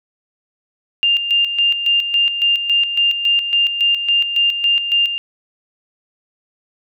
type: tone with tremolo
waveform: sine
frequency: 2800 Hz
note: F7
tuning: 4 cents sharp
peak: -11 dBFS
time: 1.03-5.18 s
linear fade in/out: 0 ms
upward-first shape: square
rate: 3.6 Hz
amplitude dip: 60%
effects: none